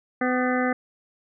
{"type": "harmonic tone with a mistuned harmonic", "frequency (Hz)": 252.5, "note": "B3", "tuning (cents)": 39, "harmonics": [1, 2, 3, 5, 6, 7, 8], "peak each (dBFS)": [-24, -27, -29, -31, -32, -32, -33], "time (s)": [0.21, 0.73], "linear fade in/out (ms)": 5, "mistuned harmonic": 5, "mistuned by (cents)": -49, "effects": []}